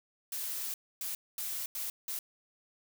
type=noise bursts at uneven times; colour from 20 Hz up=blue; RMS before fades=-37 dBFS; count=5; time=0.32-0.74 / 1.01-1.15 / 1.38-1.66 / 1.75-1.9 / 2.08-2.19 s; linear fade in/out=2 ms; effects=none